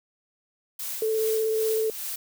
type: noise with tremolo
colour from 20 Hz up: blue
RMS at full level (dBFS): -32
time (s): 0.79-2.16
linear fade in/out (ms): 5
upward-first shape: sine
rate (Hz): 2.5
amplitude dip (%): 55
type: tone with vibrato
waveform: sine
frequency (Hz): 440.5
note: A4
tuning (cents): +2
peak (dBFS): -22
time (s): 1.02-1.9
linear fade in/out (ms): 2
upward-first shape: square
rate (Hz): 16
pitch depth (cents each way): 10
effects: none